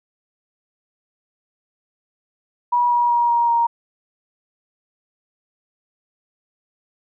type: tone with pitch steps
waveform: sine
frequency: 967 / 959.2 / 951.5 / 943.8 / 936.2 Hz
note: B5 / A#5 / A#5 / A#5 / A#5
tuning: -37 / +49 / +35 / +21 / +7 cents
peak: -14 dBFS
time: 2.72-3.67 s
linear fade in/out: 10 ms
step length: 190 ms
effects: none